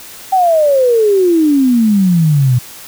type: exponential sweep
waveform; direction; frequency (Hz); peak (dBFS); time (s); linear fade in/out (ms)
sine; down; 778 to 120; -7; 0.32-2.59; 10
effects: white hiss -33 dBFS RMS until 2.87 s